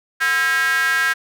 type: tone with high-pass filter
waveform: square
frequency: 146.83 Hz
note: D3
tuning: in tune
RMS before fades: -18 dBFS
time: 0.2-1.14 s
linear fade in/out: 20 ms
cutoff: 1600 Hz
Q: 6.6
effects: none